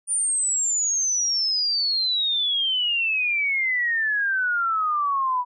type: exponential sweep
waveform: sine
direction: down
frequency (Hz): 9397 to 974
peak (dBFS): -20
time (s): 0.07-5.45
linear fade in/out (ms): 50
effects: none